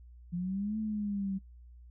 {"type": "exponential two-way sweep", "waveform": "sine", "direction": "up then down", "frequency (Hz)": [171.2, 219.3, 190.5], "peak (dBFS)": -31, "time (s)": [0.32, 1.39], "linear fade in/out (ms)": 20, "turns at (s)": 0.78, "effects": ["noise-tail reverb RT60 0.1 s tail -23 dB re dry", "added 60 Hz sine -50 dBFS peak until 1.9 s"]}